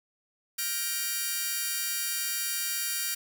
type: chord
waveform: 5% pulse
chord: G minor seventh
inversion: third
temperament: just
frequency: 1411.2 / 1568 / 1881.6 / 2352 Hz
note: F6 / G6 / Bb6 / D7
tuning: +18 / 0 / +16 / +2 cents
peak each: -26 dBFS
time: 0.58-3.15 s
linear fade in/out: 10 ms
effects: none